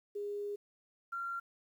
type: tone pair in turn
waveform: sine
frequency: 409.6 / 1377.7 Hz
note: G#4 / F6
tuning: -24 / -24 cents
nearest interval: octave + major sixth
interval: 2100 cents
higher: second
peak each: -36 / -36 dBFS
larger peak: neither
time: 0.15-0.56 / 1.12-1.4 s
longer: first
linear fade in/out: 10 ms
effects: 11-bit